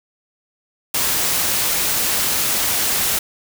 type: noise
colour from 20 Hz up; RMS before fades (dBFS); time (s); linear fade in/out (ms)
white; -19; 0.94-3.19; 5
effects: none